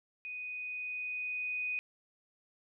sine tone with level ramp, 2489 Hz, D#7, in tune, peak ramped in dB -39 to -32 dBFS, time 0.25-1.79 s, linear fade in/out 0 ms, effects none

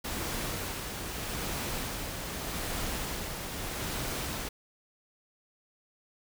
pink noise with tremolo, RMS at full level -34 dBFS, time 0.04-4.49 s, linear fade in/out 10 ms, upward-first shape sine, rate 0.81 Hz, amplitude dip 35%, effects none

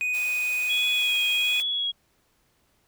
triangle tone, 2489 Hz, D#7, in tune, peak -22 dBFS, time 0.01-1.6 s, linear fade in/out 0 ms
white high-pass noise, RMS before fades -40 dBFS, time 0.13-1.63 s, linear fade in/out 20 ms, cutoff 480 Hz, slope 24 dB/octave
sine tone with vibrato, 3322 Hz, G#7, in tune, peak -24 dBFS, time 0.69-1.92 s, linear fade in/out 20 ms, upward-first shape sine, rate 1.3 Hz, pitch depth 28 cents each way
effects pink hiss -67 dBFS RMS until 2.87 s

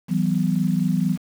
sine chord, E suspended second, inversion none, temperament equal with one note detuned, 164.81 / 189.1 / 246.9 Hz, E3 / F#3 / B3, 0 / +38 / 0 cents, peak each -22 / -21 / -25 dBFS, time 0.08-1.18 s, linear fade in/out 50 ms, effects 7-bit

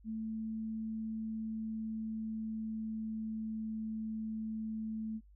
sine tone with pitch glide, 220.8 to 219.5 Hz, A3 to A3, +6 to -4 cents, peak -36 dBFS, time 0.04-5.21 s, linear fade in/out 50 ms, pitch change -10 cents, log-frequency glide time 1.13-3.72 s, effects noise-tail reverb RT60 0.1 s tail -25 dB re dry + added 50 Hz sine -57 dBFS peak until 5.35 s

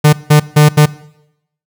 45% pulse tone bursts at uneven times, 150 Hz, D3, 37 cents sharp, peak -3 dBFS, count 4, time 0.04-0.13 / 0.3-0.4 / 0.56-0.69 / 0.77-0.86 s, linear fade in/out 10 ms, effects noise-tail reverb RT60 0.8 s tail -20 dB re dry

